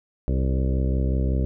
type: harmonic tone with a mistuned harmonic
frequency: 65.41 Hz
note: C2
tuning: in tune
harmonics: 1 / 2 / 3 / 4 / 5 / 6 / 7 / 8 / 9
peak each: -21 / -27 / -31 / -33 / -35 / -37 / -38 / -39 / -40 dBFS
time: 0.28-1.45 s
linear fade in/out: 0 ms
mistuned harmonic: 7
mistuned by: -21 cents
effects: none